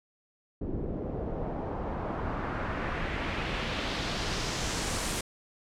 pink noise with low-pass filter sweep, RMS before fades -33 dBFS, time 0.61-5.21 s, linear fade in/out 5 ms, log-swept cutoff 350 to 9700 Hz, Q 1.4, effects none

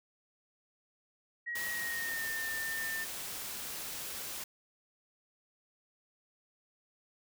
sine tone with pitch glide, 1900 to 1800.6 Hz, A#6 to A6, +33 to +39 cents, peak -35 dBFS, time 1.46-3.05 s, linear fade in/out 20 ms, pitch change -94 cents, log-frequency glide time 1.71-2.31 s
white noise, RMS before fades -41 dBFS, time 1.55-4.44 s, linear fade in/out 5 ms
effects none

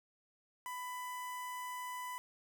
sawtooth tone with notch filter, 997 Hz, B5, 16 cents sharp, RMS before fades -43 dBFS, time 0.66-2.18 s, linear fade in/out 0 ms, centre 4200 Hz, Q 0.99, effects none

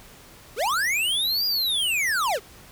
square linear two-way sweep, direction up then down, 355.1 to 4906 to 355.1 Hz, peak -22 dBFS, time 0.56-2.4 s, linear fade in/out 50 ms, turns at 1.46 s, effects pink hiss -48 dBFS RMS until 2.71 s

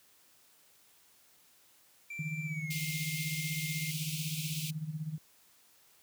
triangle tone with pitch glide, 2349 to 2117 Hz, D7 to C7, 0 to +20 cents, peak -38 dBFS, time 2.1-3.91 s, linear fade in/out 5 ms, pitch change -180 cents, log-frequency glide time 2.45-2.73 s
sine tone with tremolo, 155.56 Hz, D#3, in tune, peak -32 dBFS, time 2.19-5.18 s, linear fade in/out 2 ms, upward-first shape sine, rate 16 Hz, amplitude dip 75%
pink high-pass noise, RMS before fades -40 dBFS, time 2.7-4.71 s, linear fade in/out 10 ms, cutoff 2300 Hz, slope 96 dB/octave
effects white hiss -64 dBFS RMS until 6.02 s + high-pass 60 Hz 12 dB/octave

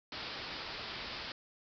white low-pass noise, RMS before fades -43 dBFS, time 0.12-1.32 s, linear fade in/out 2 ms, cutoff 5100 Hz, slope 96 dB/octave, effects none

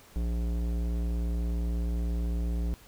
sine tone with tanh clipping, 58.1 Hz, A#1, 5 cents flat, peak -29 dBFS, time 0.16-2.74 s, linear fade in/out 0 ms, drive 16 dB, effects pink hiss -55 dBFS RMS until 2.87 s

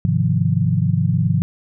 sine chord, F minor seventh, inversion first, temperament equal, 103.83 / 130.81 / 155.56 / 174.61 Hz, Ab2 / C3 / Eb3 / F3, 0 / 0 / 0 / 0 cents, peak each -20 dBFS, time 0.05-1.42 s, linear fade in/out 0 ms, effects none

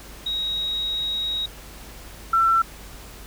sine tone pair in turn, 3800 / 1343.5 Hz, A#7 / E6, +33 / +33 cents, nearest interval octave + tritone, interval 1800 cents, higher first, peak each -23 / -15 dBFS, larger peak second, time 0.26-1.46 / 2.33-2.62 s, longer first, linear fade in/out 5 ms, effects added 50 Hz sine -42 dBFS peak until 3.26 s + pink hiss -43 dBFS RMS until 3.26 s

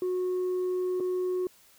sine tone with dropouts, 365.4 Hz, F#4, 22 cents flat, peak -24 dBFS, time 0.02-1.47 s, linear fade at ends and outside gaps 2 ms, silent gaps 1-1.005 s, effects tanh soft clip ceiling -25 dBFS + white hiss -59 dBFS RMS until 1.78 s

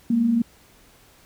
sine tone pair together, 208.2 / 233.7 Hz, G#3 / A#3, +5 / +5 cents, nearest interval major second, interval 200 cents, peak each -27 / -17 dBFS, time 0.1-0.42 s, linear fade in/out 5 ms, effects pink hiss -54 dBFS RMS until 1.25 s

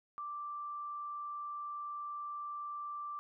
sine tone, 1174.7 Hz, D6, in tune, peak -39 dBFS, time 0.18-3.19 s, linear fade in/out 0 ms, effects none

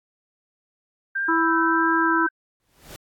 sine tone with vibrato, 1574 Hz, G6, 7 cents sharp, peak -22 dBFS, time 1.15-2.29 s, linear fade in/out 10 ms, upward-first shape sine, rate 1.6 Hz, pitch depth 30 cents each way
harmonic tone, 329.6 Hz, E4, in tune, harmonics 1 / 3 / 4, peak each -22 / -23 / -24 dBFS, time 1.28-2.27 s, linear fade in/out 10 ms
pink noise with exponential growth, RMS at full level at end -37 dBFS, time 2.6-2.96 s, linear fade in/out 0 ms, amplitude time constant 78 ms
effects AAC 64 kbps

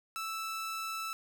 sawtooth tone, 1318.5 Hz, E6, in tune, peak -32 dBFS, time 0.16-1.13 s, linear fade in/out 0 ms, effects none

